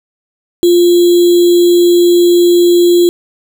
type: tone with sample-and-hold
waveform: sine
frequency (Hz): 349.2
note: F4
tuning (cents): 0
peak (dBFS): -4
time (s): 0.63-3.09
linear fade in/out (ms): 0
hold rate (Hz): 3675
effects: none